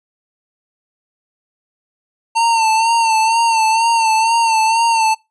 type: tone with vibrato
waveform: square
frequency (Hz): 903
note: A5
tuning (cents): +45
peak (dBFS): -12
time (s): 2.35-5.15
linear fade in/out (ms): 20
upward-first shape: sine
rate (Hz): 2.1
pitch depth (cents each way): 46
effects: noise-tail reverb RT60 0.2 s tail -22 dB re dry + resampled to 24000 Hz